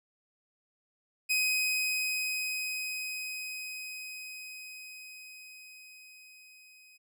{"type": "tone with level ramp", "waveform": "sawtooth", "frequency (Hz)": 2516, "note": "D#7", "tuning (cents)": 19, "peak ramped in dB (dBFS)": [-22, -52], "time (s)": [1.29, 6.98], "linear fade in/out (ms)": 20, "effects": []}